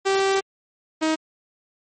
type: tone pair in turn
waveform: sawtooth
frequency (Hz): 388.8 / 315.9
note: G4 / D#4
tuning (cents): -14 / +26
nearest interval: major third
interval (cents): 360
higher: first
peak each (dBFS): -14 / -15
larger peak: first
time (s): 0.05-0.41 / 1.01-1.16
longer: first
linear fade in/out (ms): 20
effects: MP3 32 kbps